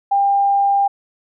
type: tone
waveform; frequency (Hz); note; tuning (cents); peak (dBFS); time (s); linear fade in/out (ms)
sine; 798; G5; +31; -12; 0.11-0.88; 10
effects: none